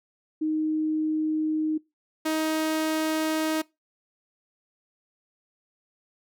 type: tone pair in turn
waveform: sine / sawtooth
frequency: 311.1 / 314.7 Hz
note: D#4 / D#4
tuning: 0 / +20 cents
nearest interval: unison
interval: 20 cents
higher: second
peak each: -23 / -20 dBFS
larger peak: second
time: 0.41-1.78 / 2.25-3.62 s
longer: neither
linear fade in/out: 10 ms
effects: noise-tail reverb RT60 0.2 s tail -21 dB re dry